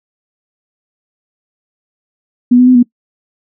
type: tone with pitch steps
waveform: sine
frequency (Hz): 245.5 / 250.1 / 253.8 / 243.2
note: B3 / B3 / B3 / B3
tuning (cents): -10 / +22 / +47 / -26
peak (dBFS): -3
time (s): 2.51-2.83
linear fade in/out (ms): 10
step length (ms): 80
effects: noise-tail reverb RT60 0.1 s tail -22 dB re dry